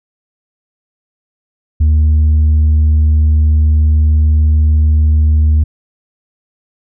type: tone with tanh clipping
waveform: sine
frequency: 76.7 Hz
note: D#2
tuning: 24 cents flat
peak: -7 dBFS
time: 1.8-5.64 s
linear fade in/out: 10 ms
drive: 2 dB
effects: none